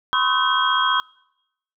sine tone cluster, 1012 / 1087 / 1275 / 1524 / 3263 Hz, B5 / C#6 / D#6 / G6 / G#7, +42 / -34 / +42 / -49 / -31 cents, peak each -23 dBFS, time 0.13-1 s, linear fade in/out 0 ms, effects noise-tail reverb RT60 0.8 s tail -25 dB re dry

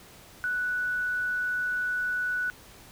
sine tone, 1480 Hz, F#6, in tune, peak -26 dBFS, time 0.44-2.5 s, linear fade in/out 0 ms, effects pink hiss -51 dBFS RMS until 2.91 s

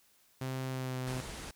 sawtooth tone with pitch glide, 130.81 to 128.34 Hz, C3 to C3, 0 to -33 cents, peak -31 dBFS, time 0.41-1.21 s, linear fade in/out 5 ms, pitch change -33 cents, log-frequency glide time 0.68-0.98 s
pink low-pass noise, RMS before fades -44 dBFS, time 1.07-1.51 s, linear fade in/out 2 ms, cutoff 11000 Hz, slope 48 dB/octave
effects white hiss -67 dBFS RMS until 1.55 s

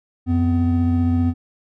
triangle tone pair together, 89 / 251.7 Hz, F2 / B3, +33 / +33 cents, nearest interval octave + tritone, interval 1800 cents, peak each -16 dBFS, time 0.26-1.34 s, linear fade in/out 50 ms, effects none

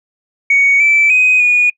sine tone with pitch steps, 2235 / 2322 / 2508 / 2455 Hz, C#7 / D7 / D#7 / D#7, +14 / -20 / +13 / -24 cents, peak -6 dBFS, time 0.5-1.7 s, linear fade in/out 5 ms, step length 300 ms, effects noise-tail reverb RT60 0.1 s tail -25 dB re dry + tanh soft clip ceiling -3 dBFS

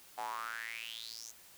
square tone with high-pass filter sweep, 56.9 Hz, A#1, 41 cents flat, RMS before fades -43 dBFS, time 0.17-1.32 s, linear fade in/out 20 ms, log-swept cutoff 760 to 6700 Hz, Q 7.3, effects white hiss -58 dBFS RMS until 1.57 s

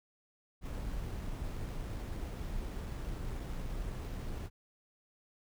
brown noise with sample-and-hold, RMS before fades -39 dBFS, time 0.61-4.5 s, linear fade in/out 50 ms, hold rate 8820 Hz, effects none

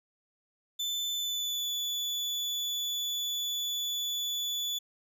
35% pulse tone with pitch glide, 3520 to 3456 Hz, A7 to A7, 0 to -32 cents, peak -29 dBFS, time 0.79-4.79 s, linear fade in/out 10 ms, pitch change -32 cents, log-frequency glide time 1.13-1.7 s, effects none

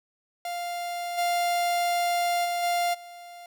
45% pulse tone with level steps, 698.5 Hz, F5, in tune, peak -30 / -23 / -26 / -23 / -42 dBFS, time 0.45-3.46 s, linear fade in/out 2 ms, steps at 1.17 / 2.44 / 2.62 / 2.93 s, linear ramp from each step 20 ms, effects none

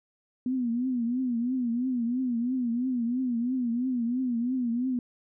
sine tone with vibrato, 245.3 Hz, B3, 12 cents flat, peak -25 dBFS, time 0.46-4.99 s, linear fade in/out 2 ms, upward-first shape triangle, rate 3 Hz, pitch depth 130 cents each way, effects none

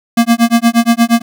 square tone with tremolo, 233.1 Hz, A#3, in tune, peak -5 dBFS, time 0.17-1.22 s, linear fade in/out 5 ms, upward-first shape sine, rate 8.5 Hz, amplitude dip 100%, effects none

